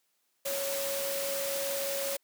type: tone in noise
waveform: sine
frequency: 554.4 Hz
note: C#5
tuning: in tune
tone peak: -33 dBFS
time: 0.45-2.17 s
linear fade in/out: 10 ms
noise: white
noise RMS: -35 dBFS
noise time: 0.45-2.17 s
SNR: -1 dB
effects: white hiss -75 dBFS RMS until 2.23 s + high-pass 200 Hz 12 dB/octave